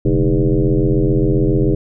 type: tone with frequency modulation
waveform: sine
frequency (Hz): 138.59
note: C#3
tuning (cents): 0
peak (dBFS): -11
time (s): 0.05-1.75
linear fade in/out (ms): 5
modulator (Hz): 87.2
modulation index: 3.6
effects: none